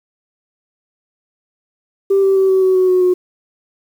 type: tone with pitch steps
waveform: sine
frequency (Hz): 391.9 / 387.6 / 383.4 / 379.2 / 375.1 / 371 / 366.9 / 362.9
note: G4 / G4 / G4 / F#4 / F#4 / F#4 / F#4 / F#4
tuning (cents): 0 / -20 / -38 / +43 / +24 / +5 / -15 / -34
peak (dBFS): -8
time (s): 2.1-3.14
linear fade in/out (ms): 10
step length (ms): 130
effects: tanh soft clip ceiling -6 dBFS + 7-bit